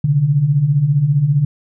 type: beating tone pair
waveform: sine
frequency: 131.7 / 146.7 Hz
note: C3 / D3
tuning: +12 / -2 cents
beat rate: 15 Hz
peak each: -18 / -12 dBFS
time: 0.04-1.45 s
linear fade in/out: 5 ms
effects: none